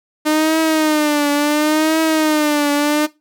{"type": "tone with vibrato", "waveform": "sawtooth", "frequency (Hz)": 304.3, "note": "D#4", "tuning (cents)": -38, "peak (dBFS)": -9, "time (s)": [0.25, 3.07], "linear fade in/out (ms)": 20, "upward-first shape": "triangle", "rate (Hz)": 0.71, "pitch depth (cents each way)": 97, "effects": ["noise-tail reverb RT60 0.2 s tail -17 dB re dry"]}